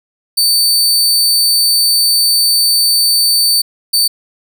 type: tone bursts at uneven times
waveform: sawtooth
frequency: 4560 Hz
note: C#8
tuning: 48 cents sharp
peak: -6 dBFS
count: 2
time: 0.37-3.62 / 3.93-4.08 s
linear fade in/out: 10 ms
effects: none